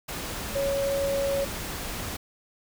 sine tone in noise, 554.4 Hz, C#5, in tune, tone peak -24 dBFS, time 0.55-1.45 s, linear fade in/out 10 ms, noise pink, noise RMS -34 dBFS, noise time 0.08-2.17 s, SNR +7 dB, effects none

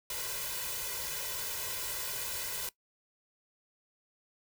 white noise with comb filter, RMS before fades -37 dBFS, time 0.1-2.69 s, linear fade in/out 2 ms, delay 2 ms, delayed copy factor +1, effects noise-tail reverb RT60 0.1 s tail -19 dB re dry

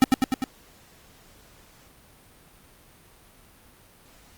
square tone with echo, 261.6 Hz, C4, in tune, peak -12 dBFS, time 0.02-0.04 s, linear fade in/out 0 ms, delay 100 ms, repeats 4, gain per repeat -3 dB, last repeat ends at 0.44 s, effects pink hiss -54 dBFS RMS until 4.37 s + Opus 48 kbps

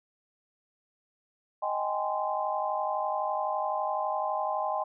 sine chord, Ab major seventh, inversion second, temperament just, 623 / 778.7 / 830.6 / 1038.3 Hz, Eb5 / G5 / Ab5 / C6, +2 / -12 / 0 / -14 cents, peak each -33 dBFS, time 1.62-4.84 s, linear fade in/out 10 ms, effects none

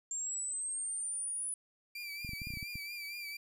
sine linear sweep, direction up, 7340 to 9956 Hz, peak -35 dBFS, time 0.11-1.54 s, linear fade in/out 2 ms
30% pulse tone with vibrato, 2349 Hz, D7, in tune, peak -38 dBFS, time 1.95-3.37 s, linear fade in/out 5 ms, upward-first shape triangle, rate 4.3 Hz, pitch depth 58 cents each way
clicks, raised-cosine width 5 ms, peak -32 dBFS, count 10, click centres 2.248 / 2.292 / 2.334 / 2.418 / 2.471 / 2.505 / 2.538 / 2.572 / 2.628 / 2.756 s
effects none

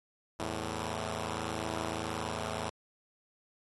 5% pulse tone pair together, 81.65 / 109.1 Hz, E2 / A2, -16 / -14 cents, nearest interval perfect fourth, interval 502 cents, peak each -26 dBFS, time 0.39-2.7 s, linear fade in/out 10 ms, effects AAC 32 kbps

